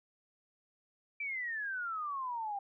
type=exponential sweep; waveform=sine; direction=down; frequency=2349 to 784 Hz; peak=-35 dBFS; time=1.2-2.59 s; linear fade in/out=5 ms; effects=none